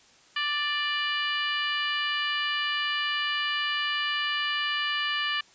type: harmonic tone with a mistuned harmonic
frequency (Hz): 587.3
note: D5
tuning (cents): 0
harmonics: 2 / 3 / 4 / 5 / 6 / 7 / 8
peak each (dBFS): -33 / -30 / -35 / -30 / -41 / -42 / -42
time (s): 0.36-5.41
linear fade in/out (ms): 5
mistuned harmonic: 4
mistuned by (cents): +18
effects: white hiss -57 dBFS RMS until 5.54 s + resampled to 16000 Hz

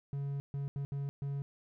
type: tone bursts at uneven times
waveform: triangle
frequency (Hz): 140.1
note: C#3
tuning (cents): +19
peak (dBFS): -32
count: 5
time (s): 0.13-0.4 / 0.54-0.68 / 0.76-0.85 / 0.92-1.09 / 1.22-1.42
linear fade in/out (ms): 0
effects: none

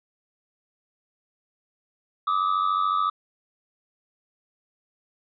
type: tone pair together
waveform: triangle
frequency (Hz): 1174.7 / 1268.5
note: D6 / D#6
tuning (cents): 0 / +33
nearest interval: minor second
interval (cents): 133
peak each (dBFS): -22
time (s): 2.27-3.1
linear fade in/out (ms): 5
effects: resampled to 11025 Hz

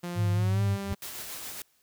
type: tone with pitch glide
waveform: sawtooth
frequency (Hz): 175.1 to 197.68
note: F3 to G3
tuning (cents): +5 to +15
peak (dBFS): -29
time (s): 0.03-0.95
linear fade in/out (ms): 10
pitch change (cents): +210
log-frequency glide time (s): 0.34-0.62
type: tone with vibrato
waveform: sine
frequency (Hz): 103.6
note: G#2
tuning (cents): -4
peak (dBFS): -23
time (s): 0.15-0.78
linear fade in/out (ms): 50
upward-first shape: triangle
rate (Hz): 4.9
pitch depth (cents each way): 64
type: tone with exponential growth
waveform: triangle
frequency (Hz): 87.6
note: F2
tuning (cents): +6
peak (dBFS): -23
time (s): 0.78-0.93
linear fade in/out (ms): 0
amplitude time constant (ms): 31
type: noise with tremolo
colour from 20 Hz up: white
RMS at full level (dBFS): -38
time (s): 1.02-1.62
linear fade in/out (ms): 2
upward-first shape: sine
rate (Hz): 7.2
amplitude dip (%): 30
effects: white hiss -68 dBFS RMS until 1.82 s

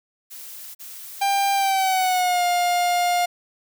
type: noise bursts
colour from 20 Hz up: blue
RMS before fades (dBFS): -38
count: 4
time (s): 0.3-2.22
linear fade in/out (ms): 20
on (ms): 450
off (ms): 40
type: tone with pitch glide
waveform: 45% pulse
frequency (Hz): 794 to 707.4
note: G5 to F5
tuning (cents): +22 to +22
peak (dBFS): -18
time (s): 1.21-3.26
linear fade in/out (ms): 10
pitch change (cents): -200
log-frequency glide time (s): 1.53-2.44
effects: none

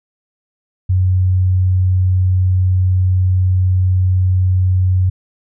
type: tone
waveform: sine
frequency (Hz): 92.4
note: F#2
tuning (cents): -2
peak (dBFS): -10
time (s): 0.89-5.1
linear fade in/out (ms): 10
effects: none

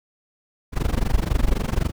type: noise with amplitude modulation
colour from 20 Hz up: brown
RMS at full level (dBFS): -17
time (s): 0.72-1.92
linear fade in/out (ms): 50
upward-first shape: sine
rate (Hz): 23.9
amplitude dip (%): 95
effects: none

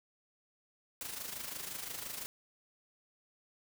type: noise with amplitude modulation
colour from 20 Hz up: white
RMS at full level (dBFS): -40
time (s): 1.01-2.26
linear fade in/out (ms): 0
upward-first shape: sine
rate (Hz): 25.8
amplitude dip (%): 60
effects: none

